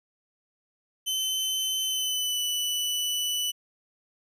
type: tone with pitch glide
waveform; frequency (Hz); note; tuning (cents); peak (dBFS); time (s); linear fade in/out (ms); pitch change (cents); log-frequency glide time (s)
sawtooth; 3059 to 2974; G7 to F#7; -43 to +8; -23; 1.06-3.52; 20; -49; 1.87-2.4
effects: none